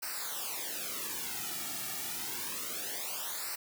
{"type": "noise with flanger", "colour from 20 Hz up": "white", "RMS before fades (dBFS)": -38, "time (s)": [0.02, 3.56], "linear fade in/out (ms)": 10, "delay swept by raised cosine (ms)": [0.29, 1.99], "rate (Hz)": 0.28, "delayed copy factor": -0.95, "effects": []}